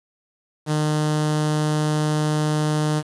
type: tone with notch filter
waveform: sawtooth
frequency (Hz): 152.3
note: D#3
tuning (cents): -37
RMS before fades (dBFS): -21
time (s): 0.66-3.03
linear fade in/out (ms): 50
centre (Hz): 2300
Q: 2
effects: resampled to 24000 Hz + 7-bit